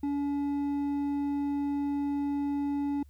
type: tone with hard clipping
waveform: sine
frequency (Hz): 284.8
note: C#4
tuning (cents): +47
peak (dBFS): -29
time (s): 0.03-3.03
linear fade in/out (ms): 5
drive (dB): 5
effects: added 71 Hz sine -51 dBFS peak until 3.09 s + white hiss -73 dBFS RMS until 3.09 s